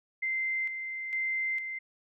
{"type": "tone with tremolo", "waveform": "sine", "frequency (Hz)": 2081, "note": "C7", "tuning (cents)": -10, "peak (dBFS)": -28, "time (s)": [0.22, 1.79], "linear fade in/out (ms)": 10, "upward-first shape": "square", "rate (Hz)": 1.1, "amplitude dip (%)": 50, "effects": []}